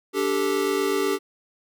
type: chord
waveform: square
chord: D suspended fourth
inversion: none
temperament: equal with one note detuned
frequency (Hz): 290.3 / 392 / 440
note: D4 / G4 / A4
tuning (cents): -20 / 0 / 0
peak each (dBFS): -29 / -24 / -28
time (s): 0.13-1.19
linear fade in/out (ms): 50
effects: none